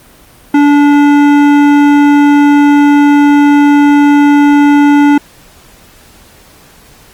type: tone with hard clipping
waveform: triangle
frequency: 289.1 Hz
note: D4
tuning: 27 cents flat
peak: -5 dBFS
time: 0.54-5.18 s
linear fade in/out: 5 ms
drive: 18 dB
effects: pink hiss -40 dBFS RMS until 7.13 s + Opus 32 kbps